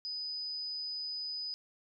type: tone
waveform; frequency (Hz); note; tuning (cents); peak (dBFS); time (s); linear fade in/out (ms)
sine; 4988; D#8; +3; -36; 0.05-1.54; 0
effects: none